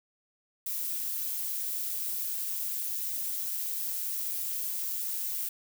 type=noise with amplitude modulation; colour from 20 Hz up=violet; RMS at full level=-31 dBFS; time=0.66-5.49 s; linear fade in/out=5 ms; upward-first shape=sine; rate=185 Hz; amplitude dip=50%; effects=none